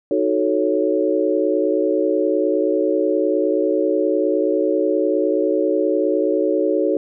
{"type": "chord", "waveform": "sine", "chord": "D# half-diminished seventh", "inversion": "none", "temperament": "equal", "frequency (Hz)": [311.1, 370, 440, 554.4], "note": ["D#4", "F#4", "A4", "C#5"], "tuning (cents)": [0, 0, 0, 0], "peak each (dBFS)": -21, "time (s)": [0.11, 6.97], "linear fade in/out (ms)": 2, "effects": []}